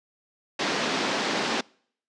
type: band-pass noise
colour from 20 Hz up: pink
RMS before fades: -27 dBFS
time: 0.59-1.61 s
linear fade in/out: 5 ms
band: 210 to 5500 Hz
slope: 24 dB/octave
effects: noise-tail reverb RT60 0.6 s tail -26 dB re dry + resampled to 22050 Hz